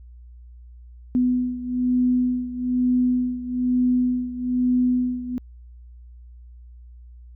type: beating tone pair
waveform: sine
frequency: 249.3 / 250.4 Hz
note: B3 / B3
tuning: +16 / +24 cents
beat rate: 1.1 Hz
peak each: -20 / -24 dBFS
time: 1.15-5.38 s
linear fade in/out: 0 ms
effects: added 60 Hz sine -41 dBFS peak until 7.35 s